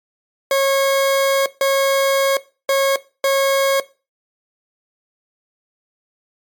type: tone bursts at uneven times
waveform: 40% pulse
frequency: 546 Hz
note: C#5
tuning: 26 cents flat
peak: -12 dBFS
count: 4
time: 0.51-1.46 / 1.61-2.37 / 2.69-2.96 / 3.24-3.8 s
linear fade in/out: 2 ms
effects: noise-tail reverb RT60 0.3 s tail -18 dB re dry + MP3 96 kbps

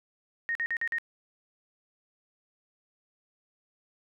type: tone bursts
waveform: sine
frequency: 1857 Hz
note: A#6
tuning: 7 cents flat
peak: -27 dBFS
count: 5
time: 0.49-0.984 s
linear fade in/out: 0 ms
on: 62 ms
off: 46 ms
effects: none

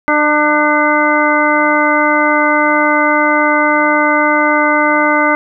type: harmonic tone with a mistuned harmonic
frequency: 299.7 Hz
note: D4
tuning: 35 cents sharp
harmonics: 1 / 2 / 3 / 4 / 5 / 7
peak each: -16 / -16 / -16 / -16 / -16 / -16 dBFS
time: 0.08-5.35 s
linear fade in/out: 0 ms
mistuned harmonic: 7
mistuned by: -38 cents
effects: none

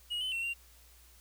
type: tone with pitch steps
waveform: triangle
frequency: 2893 / 3038 / 2716 / 2767 Hz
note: F#7 / F#7 / F7 / F7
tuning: -40 / +45 / -49 / -17 cents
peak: -31 dBFS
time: 0.1-0.54 s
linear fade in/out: 20 ms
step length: 110 ms
effects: added 60 Hz sine -59 dBFS peak until 1.2 s + white hiss -61 dBFS RMS until 1.2 s

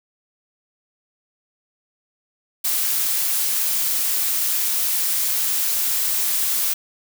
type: noise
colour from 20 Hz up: blue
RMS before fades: -21 dBFS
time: 2.64-6.74 s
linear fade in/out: 10 ms
effects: none

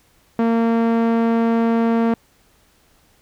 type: tone with low-pass filter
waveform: sawtooth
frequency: 229.5 Hz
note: A#3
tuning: 27 cents flat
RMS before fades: -17 dBFS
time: 0.39-2.14 s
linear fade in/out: 2 ms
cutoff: 1400 Hz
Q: 0.54
effects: pink hiss -57 dBFS RMS until 3.21 s

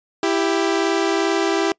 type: tone pair together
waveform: sawtooth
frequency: 331 / 393.6 Hz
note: E4 / G4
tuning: +7 / +7 cents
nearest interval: minor third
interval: 300 cents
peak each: -16 dBFS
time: 0.23-1.72 s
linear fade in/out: 2 ms
effects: noise-tail reverb RT60 0.1 s tail -25 dB re dry + resampled to 16000 Hz

